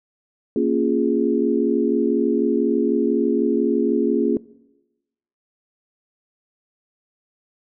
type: chord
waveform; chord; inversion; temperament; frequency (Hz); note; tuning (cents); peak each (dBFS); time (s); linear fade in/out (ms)
sine; Bb minor seventh; none; equal; 233.1 / 277.2 / 349.2 / 415.3; Bb3 / Db4 / F4 / Ab4; 0 / 0 / 0 / 0; -22; 0.56-4.37; 2
effects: noise-tail reverb RT60 1.0 s tail -21 dB re dry